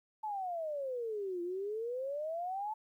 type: exponential two-way sweep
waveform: sine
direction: down then up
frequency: 880 to 342.5 to 880 Hz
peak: -35 dBFS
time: 0.23-2.74 s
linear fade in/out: 10 ms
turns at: 1.42 s
effects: 12-bit